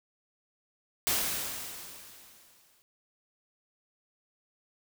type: noise with exponential decay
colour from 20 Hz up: white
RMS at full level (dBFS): -27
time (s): 1.07-2.82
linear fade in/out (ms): 0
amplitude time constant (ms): 380
effects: none